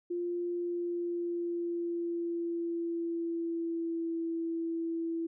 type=tone with pitch glide; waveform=sine; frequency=349.2 to 331.3 Hz; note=F4 to E4; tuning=0 to +9 cents; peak=-31 dBFS; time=0.1-5.27 s; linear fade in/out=10 ms; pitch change=-91 cents; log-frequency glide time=0.5-4.17 s; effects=none